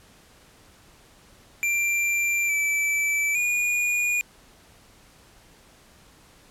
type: tone with pitch steps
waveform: square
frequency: 2366 / 2316 / 2441 Hz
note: D7 / D7 / D#7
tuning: +12 / -25 / -34 cents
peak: -22 dBFS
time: 1.63-4.21 s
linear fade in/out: 0 ms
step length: 860 ms
effects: pink hiss -54 dBFS RMS until 6.5 s + low-pass 12000 Hz 12 dB/octave